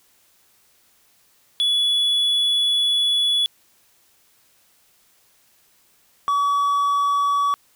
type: tone pair in turn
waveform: triangle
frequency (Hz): 3409 / 1137.6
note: G#7 / C#6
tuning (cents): +45 / +45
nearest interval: octave + perfect fifth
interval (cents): 1900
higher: first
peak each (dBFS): -15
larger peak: neither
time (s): 1.6-3.46 / 6.28-7.54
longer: first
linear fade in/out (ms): 0
effects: white hiss -59 dBFS RMS until 7.75 s